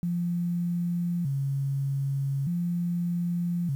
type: tone with vibrato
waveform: sine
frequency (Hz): 154.8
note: D#3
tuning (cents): -9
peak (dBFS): -25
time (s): 0.03-3.75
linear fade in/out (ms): 0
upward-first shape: square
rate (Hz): 0.41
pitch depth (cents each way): 200
effects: 9-bit

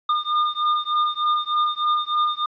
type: beating tone pair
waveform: square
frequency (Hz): 1212 / 1215.3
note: D#6 / D#6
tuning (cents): -46 / -41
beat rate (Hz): 3.3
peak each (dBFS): -23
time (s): 0.09-2.46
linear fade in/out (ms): 5
effects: resampled to 11025 Hz + 9-bit

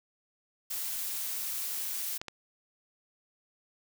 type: noise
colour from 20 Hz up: blue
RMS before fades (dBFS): -35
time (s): 0.7-2.18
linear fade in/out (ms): 10
type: clicks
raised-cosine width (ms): 0.2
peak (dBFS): -21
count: 2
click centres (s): 2.215 / 2.283
effects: none

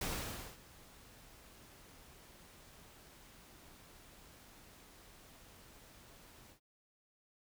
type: noise with ADSR envelope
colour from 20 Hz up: pink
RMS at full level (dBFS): -38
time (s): 0.01-6.6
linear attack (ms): 4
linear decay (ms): 550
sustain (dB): -21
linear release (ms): 100
effects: none

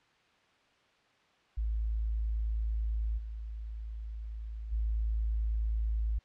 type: tone with level steps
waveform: sine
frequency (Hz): 54.6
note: A1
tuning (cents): -13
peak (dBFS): -29 / -37 / -28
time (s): 1.57-6.19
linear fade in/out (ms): 10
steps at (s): 3.17 / 4.71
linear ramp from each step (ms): 20
effects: white hiss -66 dBFS RMS until 6.24 s + low-pass 3000 Hz 12 dB/octave

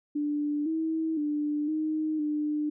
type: tone with pitch steps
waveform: sine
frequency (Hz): 294.4 / 321 / 296.6 / 311 / 299.6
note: D4 / E4 / D4 / D#4 / D4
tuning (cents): +4 / -46 / +17 / -1 / +35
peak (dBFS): -26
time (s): 0.15-2.7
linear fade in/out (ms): 10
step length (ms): 510
effects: none

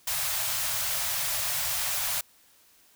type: band-stop noise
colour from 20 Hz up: white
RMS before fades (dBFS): -29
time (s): 0.07-2.21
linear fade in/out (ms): 5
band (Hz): 160 to 560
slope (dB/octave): 96
effects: white hiss -60 dBFS RMS until 2.95 s

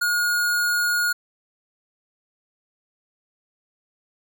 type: tone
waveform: square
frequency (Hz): 1437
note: F6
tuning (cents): +49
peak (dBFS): -20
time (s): 0.01-1.13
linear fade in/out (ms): 10
effects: none

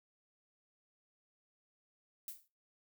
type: noise with exponential decay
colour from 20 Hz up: violet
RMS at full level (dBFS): -41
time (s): 2.28-2.48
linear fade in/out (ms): 1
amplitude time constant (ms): 42
effects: noise-tail reverb RT60 0.3 s tail -21 dB re dry

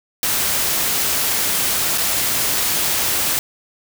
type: noise with dropouts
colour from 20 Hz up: white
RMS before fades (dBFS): -19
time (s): 0.23-3.39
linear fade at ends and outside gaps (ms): 1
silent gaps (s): 1.977-1.981
effects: none

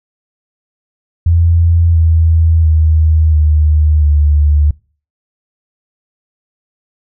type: tone with pitch steps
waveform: sine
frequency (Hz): 84.3 / 81.57 / 78.93 / 76.37 / 73.9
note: E2 / E2 / D#2 / D#2 / D2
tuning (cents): +39 / -18 / +25 / -32 / +11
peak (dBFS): -6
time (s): 1.26-4.71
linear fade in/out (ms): 5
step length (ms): 690
effects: noise-tail reverb RT60 0.4 s tail -24 dB re dry

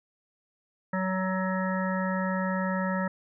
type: harmonic tone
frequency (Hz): 187.6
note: F#3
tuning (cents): +24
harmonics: 1 / 3 / 5 / 7 / 9 / 10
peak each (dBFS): -28 / -33 / -35 / -36 / -38 / -38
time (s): 0.93-3.08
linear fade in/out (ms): 5
effects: none

